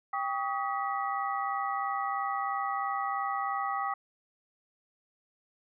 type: tone cluster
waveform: sine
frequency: 793 / 1133 / 1256 / 1951 Hz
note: G5 / C#6 / D#6 / B6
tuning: +20 / +37 / +16 / -22 cents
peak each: -33 / -35 / -34 / -40 dBFS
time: 0.13-3.94 s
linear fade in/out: 5 ms
effects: none